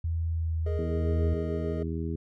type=tone with pitch glide; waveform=sine; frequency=82.41 to 80.95 Hz; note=E2 to E2; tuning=0 to -31 cents; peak=-26 dBFS; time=0.04-1.34 s; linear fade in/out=5 ms; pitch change=-31 cents; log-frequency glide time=0.29-0.56 s
type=chord; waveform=triangle; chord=Ab suspended second; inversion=none; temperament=equal; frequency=415.3 / 466.2 / 622.3 Hz; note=Ab4 / Bb4 / Eb5; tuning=0 / 0 / 0 cents; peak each=-33 / -39 / -37 dBFS; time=0.66-1.83 s; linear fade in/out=5 ms
type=harmonic tone; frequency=81.7 Hz; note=E2; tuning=15 cents flat; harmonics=1 / 2 / 3 / 4 / 5; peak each=-32 / -35 / -37 / -38 / -39 dBFS; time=0.78-2.16 s; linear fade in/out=5 ms
effects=none